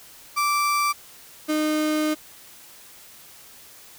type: tone pair in turn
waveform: 35% pulse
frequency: 1169 / 306.9 Hz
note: D6 / D#4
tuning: -8 / -24 cents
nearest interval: octave + major seventh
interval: 2316 cents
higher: first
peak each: -18 / -19 dBFS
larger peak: first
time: 0.36-0.93 / 1.48-2.15 s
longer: second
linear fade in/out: 20 ms
effects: white hiss -47 dBFS RMS until 3.98 s